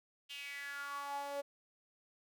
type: tone with high-pass filter sweep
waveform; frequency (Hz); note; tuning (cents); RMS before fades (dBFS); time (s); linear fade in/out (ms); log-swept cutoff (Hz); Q
sawtooth; 283; C#4; +36; -43; 0.29-1.42; 20; 3000 to 570; 6.4
effects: none